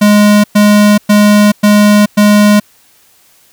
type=tone bursts; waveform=square; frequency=207.7 Hz; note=G#3; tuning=in tune; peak=-4 dBFS; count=5; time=0.01-2.6 s; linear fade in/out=10 ms; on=430 ms; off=110 ms; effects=white hiss -47 dBFS RMS until 3.52 s